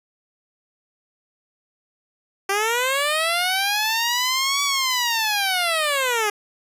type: linear two-way sweep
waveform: 10% pulse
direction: up then down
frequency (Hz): 386.2 to 1143 to 404.8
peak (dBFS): -11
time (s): 2.49-6.3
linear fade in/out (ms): 5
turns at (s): 4.63
effects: resampled to 32000 Hz